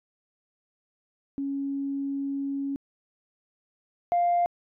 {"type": "tone pair in turn", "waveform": "sine", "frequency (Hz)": [277.2, 698.5], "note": ["C#4", "F5"], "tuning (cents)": [0, 0], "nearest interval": "octave + major third", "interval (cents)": 1600, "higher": "second", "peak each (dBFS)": [-27, -19], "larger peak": "second", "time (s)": [[1.38, 2.76], [4.12, 4.46]], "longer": "first", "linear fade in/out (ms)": 0, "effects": ["tanh soft clip ceiling -17 dBFS"]}